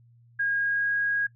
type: tone with pitch glide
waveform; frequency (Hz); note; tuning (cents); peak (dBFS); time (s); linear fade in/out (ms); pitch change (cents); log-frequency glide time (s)
sine; 1631 to 1642.3; G#6 to G#6; -32 to -20; -23; 0.39-1.27; 10; +12; 0.59-0.92
effects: noise-tail reverb RT60 0.1 s tail -17 dB re dry + added 118 Hz sine -54 dBFS peak until 1.35 s